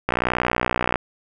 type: click train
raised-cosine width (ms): 0.5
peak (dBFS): -4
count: 54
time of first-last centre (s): 0.09-0.957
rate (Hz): 61.1
effects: none